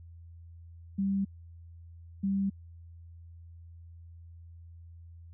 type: tone pair in turn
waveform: sine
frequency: 196 / 196 Hz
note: G3 / G3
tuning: 0 / 0 cents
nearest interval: unison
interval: 0 cents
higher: neither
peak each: -26 dBFS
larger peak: neither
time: 0.98-1.25 / 2.23-2.5 s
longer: neither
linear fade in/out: 10 ms
effects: added 84 Hz sine -47 dBFS peak until 5.33 s